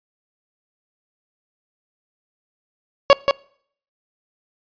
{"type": "tone with echo", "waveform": "30% pulse", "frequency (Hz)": 558, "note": "C#5", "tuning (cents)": 11, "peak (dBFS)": -4, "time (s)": [3.1, 3.13], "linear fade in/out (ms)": 0, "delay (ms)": 180, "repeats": 1, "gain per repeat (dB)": -6, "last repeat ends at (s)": 3.31, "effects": ["noise-tail reverb RT60 0.6 s tail -24 dB re dry", "resampled to 11025 Hz"]}